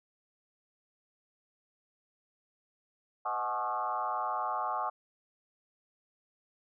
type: tone with frequency modulation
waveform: sine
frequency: 974 Hz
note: B5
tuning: 24 cents flat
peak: -30 dBFS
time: 3.25-4.9 s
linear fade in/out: 10 ms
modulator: 116 Hz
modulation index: 2.6
effects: none